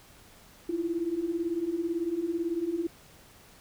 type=beating tone pair; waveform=sine; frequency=323.8 / 341.8 Hz; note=E4 / F4; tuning=-31 / -37 cents; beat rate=18 Hz; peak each=-33 / -29 dBFS; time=0.69-2.87 s; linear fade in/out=5 ms; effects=pink hiss -55 dBFS RMS until 3.6 s